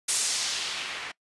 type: noise with low-pass filter sweep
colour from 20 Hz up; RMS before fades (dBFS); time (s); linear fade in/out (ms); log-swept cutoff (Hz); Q
blue; -30; 0.08-1.12; 10; 9300 to 1900; 1.2
effects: noise-tail reverb RT60 0.1 s tail -22 dB re dry + resampled to 24000 Hz